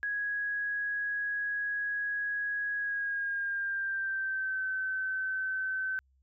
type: tone with pitch glide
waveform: sine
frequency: 1661.2 to 1532.2 Hz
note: G#6 to G6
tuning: 0 to -40 cents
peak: -30 dBFS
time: 0.03-5.99 s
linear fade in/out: 0 ms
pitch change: -140 cents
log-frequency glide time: 2.77-4.64 s
effects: added 66 Hz sine -65 dBFS peak until 6.22 s